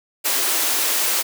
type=high-pass noise; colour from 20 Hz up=white; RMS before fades=-20 dBFS; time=0.24-1.23 s; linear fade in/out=20 ms; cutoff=270 Hz; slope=48 dB/octave; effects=none